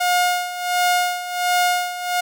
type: tone with tremolo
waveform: sawtooth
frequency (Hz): 716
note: F5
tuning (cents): +43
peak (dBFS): -11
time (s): 0-2.21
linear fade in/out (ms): 10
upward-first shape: sine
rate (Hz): 1.4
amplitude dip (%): 75
effects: none